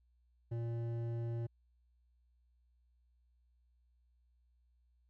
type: tone with hard clipping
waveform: triangle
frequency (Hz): 116.7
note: A#2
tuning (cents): +2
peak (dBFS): -38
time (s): 0.51-1.47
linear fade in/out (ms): 10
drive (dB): 14
effects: added 60 Hz sine -69 dBFS peak until 5.09 s